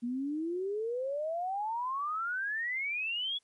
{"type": "exponential sweep", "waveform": "sine", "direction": "up", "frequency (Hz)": [233.1, 3426], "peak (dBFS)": -31, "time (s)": [0.02, 3.39], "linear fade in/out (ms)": 20, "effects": ["white hiss -74 dBFS RMS until 3.43 s", "MP3 48 kbps"]}